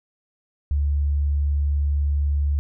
sine tone, 72 Hz, D2, 34 cents flat, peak -18 dBFS, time 0.71-2.59 s, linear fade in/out 0 ms, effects none

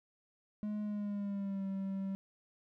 triangle tone with pitch glide, 210.1 to 193.78 Hz, G#3 to G3, +20 to -20 cents, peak -33 dBFS, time 0.63-2.15 s, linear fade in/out 0 ms, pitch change -140 cents, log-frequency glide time 0.82-1.65 s, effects none

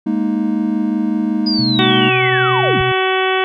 triangle chord, Ab suspended second, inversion none, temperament equal, 207.7 / 233.1 / 311.1 Hz, Ab3 / Bb3 / Eb4, 0 / 0 / 0 cents, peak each -17 dBFS, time 0.06-2.1 s, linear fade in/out 10 ms
sine linear sweep, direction down, 4978 to 30.72 Hz, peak -17 dBFS, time 1.46-2.82 s, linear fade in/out 10 ms
sine tone with tremolo, 128 Hz, C3, 38 cents flat, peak -19 dBFS, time 1.59-2.92 s, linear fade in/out 2 ms, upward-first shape sine, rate 11 Hz, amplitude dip 30%
harmonic tone, 376.8 Hz, F#4, 32 cents sharp, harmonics 1 / 2 / 3 / 4 / 5 / 6 / 7 / 8 / 9, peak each -17 / -20 / -22 / -23 / -24 / -25 / -25 / -26 / -27 dBFS, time 1.79-3.44 s, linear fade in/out 0 ms
effects none

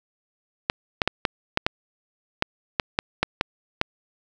clicks, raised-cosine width 0.3 ms, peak -3 dBFS, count 12, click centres 0.699 / 1.018 / 1.076 / 1.252 / 1.574 / 1.665 / 2.424 / 2.798 / 2.989 / 3.23 / 3.411 / 3.814 s, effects none

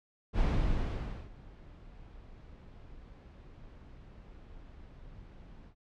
brown noise with ADSR envelope, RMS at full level -27 dBFS, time 0.33-5.75 s, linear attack 59 ms, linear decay 900 ms, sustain -24 dB, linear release 75 ms, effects low-pass 4000 Hz 12 dB/octave

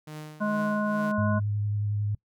sawtooth tone with tremolo, 153.1 Hz, D#3, 28 cents flat, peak -32 dBFS, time 0.07-1.12 s, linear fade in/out 5 ms, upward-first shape triangle, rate 2.3 Hz, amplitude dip 75%
harmonic tone, 209.9 Hz, G#3, 19 cents sharp, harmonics 1 / 3 / 5 / 7, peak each -26 / -31 / -33 / -34 dBFS, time 0.4-1.4 s, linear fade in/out 20 ms
sine tone with vibrato, 103.83 Hz, G#2, in tune, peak -25 dBFS, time 1.18-2.15 s, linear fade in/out 5 ms, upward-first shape sine, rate 11 Hz, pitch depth 16 cents each way
effects noise-tail reverb RT60 0.1 s tail -23 dB re dry

